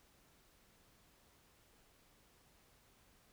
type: silence
effects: pink hiss -69 dBFS RMS until 3.32 s